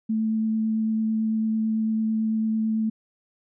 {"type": "tone with vibrato", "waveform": "sine", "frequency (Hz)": 220, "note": "A3", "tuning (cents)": 0, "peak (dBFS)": -21, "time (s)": [0.09, 2.9], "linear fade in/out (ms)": 10, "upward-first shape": "triangle", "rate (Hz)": 9, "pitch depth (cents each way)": 11, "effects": []}